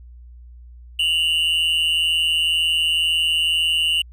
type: tone pair together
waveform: triangle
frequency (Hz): 2794 / 2956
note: F7 / F#7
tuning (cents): 0 / -2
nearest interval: minor second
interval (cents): 98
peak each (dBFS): -18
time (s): 0.99-4.02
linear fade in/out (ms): 5
effects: added 60 Hz sine -39 dBFS peak until 4.12 s